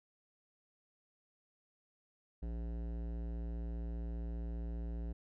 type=tone with hard clipping; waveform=sine; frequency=57.5 Hz; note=A#1; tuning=23 cents flat; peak=-40 dBFS; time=2.42-5.13 s; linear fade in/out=10 ms; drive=16 dB; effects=none